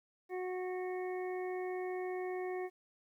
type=harmonic tone; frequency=367 Hz; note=F#4; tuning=14 cents flat; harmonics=1 / 2 / 3 / 5 / 6; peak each=-37 / -44 / -53 / -51 / -52 dBFS; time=0.29-2.7 s; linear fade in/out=50 ms; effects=12-bit